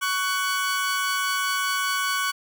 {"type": "tone pair together", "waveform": "sawtooth", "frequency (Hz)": [1120, 1495], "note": ["C#6", "F#6"], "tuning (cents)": [18, 17], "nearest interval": "perfect fourth", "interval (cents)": 499, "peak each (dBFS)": -22, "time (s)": [0.01, 2.32], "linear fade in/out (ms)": 20, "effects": []}